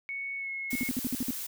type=tone with pitch glide; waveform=sine; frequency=2217 to 2175 Hz; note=C#7 to C#7; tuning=0 to -33 cents; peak=-33 dBFS; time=0.09-0.89 s; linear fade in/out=0 ms; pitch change=-33 cents; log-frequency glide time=0.37-0.5 s
type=noise; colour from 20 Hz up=blue; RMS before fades=-37 dBFS; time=0.7-1.47 s; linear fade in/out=10 ms
type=tone bursts; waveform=sine; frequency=251.7 Hz; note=B3; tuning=33 cents sharp; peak=-27 dBFS; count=8; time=0.73-1.307 s; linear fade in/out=0 ms; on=24 ms; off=55 ms
effects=none